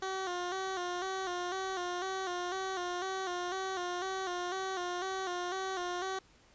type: tone with vibrato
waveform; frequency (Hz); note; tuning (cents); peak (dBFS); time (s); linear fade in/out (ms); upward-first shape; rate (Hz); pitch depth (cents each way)
15% pulse; 367.9; F#4; -10; -28; 0.02-6.19; 5; square; 2; 60
effects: pink hiss -63 dBFS RMS until 6.54 s + resampled to 16000 Hz